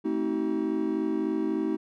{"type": "chord", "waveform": "triangle", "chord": "A diminished seventh", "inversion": "none", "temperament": "just", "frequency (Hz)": [220, 264, 316.8, 380.2], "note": ["A3", "C4", "Eb4", "Gb4"], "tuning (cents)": [0, 16, 31, 47], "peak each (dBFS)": [-31, -31, -26, -30], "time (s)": [0.04, 1.77], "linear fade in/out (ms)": 20, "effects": []}